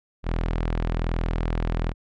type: tone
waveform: sawtooth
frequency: 41.2 Hz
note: E1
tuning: in tune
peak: -19 dBFS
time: 0.23-1.94 s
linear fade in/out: 50 ms
effects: low-pass 3000 Hz 12 dB/octave